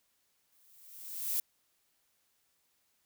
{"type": "noise with exponential growth", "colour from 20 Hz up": "violet", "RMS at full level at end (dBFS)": -30, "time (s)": [0.52, 1.4], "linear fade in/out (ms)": 2, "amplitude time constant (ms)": 190, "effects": ["white hiss -75 dBFS RMS until 3.05 s"]}